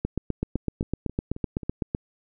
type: two click trains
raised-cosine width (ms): 3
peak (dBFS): -12 / -23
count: 16 / 5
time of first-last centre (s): 0.05-1.949 / 0.56-1.632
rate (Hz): 7.9 / 3.73
effects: none